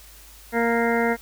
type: harmonic tone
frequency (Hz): 232.9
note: A#3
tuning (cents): -1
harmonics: 1 / 2 / 3 / 4 / 6 / 7 / 8 / 9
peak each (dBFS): -24 / -23 / -27 / -29 / -30 / -33 / -30 / -30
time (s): 0.52-1.17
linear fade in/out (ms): 50
effects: added 52 Hz sine -48 dBFS peak until 1.21 s + white hiss -48 dBFS RMS until 1.21 s